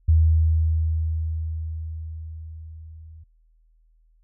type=tone with level ramp; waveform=sine; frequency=80 Hz; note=D#2; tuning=49 cents sharp; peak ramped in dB=-12 to -41 dBFS; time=0.08-3.24 s; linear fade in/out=10 ms; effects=added 40 Hz sine -56 dBFS peak until 4.23 s